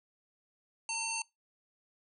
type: harmonic tone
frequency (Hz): 903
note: A5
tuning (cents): +45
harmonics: 1 / 3 / 5 / 7 / 9 / 10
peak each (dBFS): -40 / -38 / -42 / -39 / -44 / -43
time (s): 0.89-1.22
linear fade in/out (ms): 2
effects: noise-tail reverb RT60 0.2 s tail -23 dB re dry